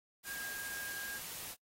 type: tone in noise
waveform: sine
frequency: 1620 Hz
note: G#6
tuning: 43 cents flat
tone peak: -42 dBFS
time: 0.24-1.21 s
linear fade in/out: 50 ms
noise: white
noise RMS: -45 dBFS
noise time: 0.23-1.56 s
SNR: 0 dB
effects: noise-tail reverb RT60 0.1 s tail -23 dB re dry + AAC 48 kbps